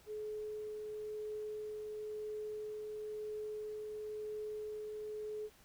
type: tone with tremolo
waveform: sine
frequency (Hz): 426.2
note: G#4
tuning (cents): +45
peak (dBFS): -39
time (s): 0.06-5.5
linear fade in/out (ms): 50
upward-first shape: triangle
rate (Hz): 0.98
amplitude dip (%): 25
effects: pink hiss -64 dBFS RMS until 5.64 s